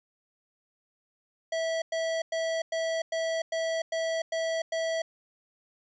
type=tone bursts; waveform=square; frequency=653 Hz; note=E5; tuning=17 cents flat; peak=-28 dBFS; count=9; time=1.52-5.02 s; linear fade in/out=5 ms; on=300 ms; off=100 ms; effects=resampled to 16000 Hz